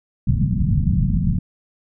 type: low-pass noise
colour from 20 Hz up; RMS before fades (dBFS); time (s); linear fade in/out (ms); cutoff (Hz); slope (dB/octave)
white; -18; 0.27-1.39; 5; 200; 48
effects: none